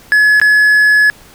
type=tone with dropouts; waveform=triangle; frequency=1700 Hz; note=G#6; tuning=40 cents sharp; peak=-4 dBFS; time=0.12-1.1 s; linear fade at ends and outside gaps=0 ms; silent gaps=0.399-0.415 s; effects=pink hiss -41 dBFS RMS until 1.34 s